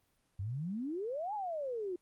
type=exponential two-way sweep; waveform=sine; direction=up then down; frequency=90.5 to 869 to 345.4 Hz; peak=-35 dBFS; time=0.39-1.96 s; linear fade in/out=5 ms; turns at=1.34 s; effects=pink hiss -75 dBFS RMS until 2.01 s + Opus 24 kbps